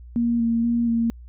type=tone with vibrato; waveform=sine; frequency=233.1 Hz; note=A#3; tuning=in tune; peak=-18 dBFS; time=0.16-1.1 s; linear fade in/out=0 ms; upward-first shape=square; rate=2.1 Hz; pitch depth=17 cents each way; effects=added 60 Hz sine -39 dBFS peak until 1.28 s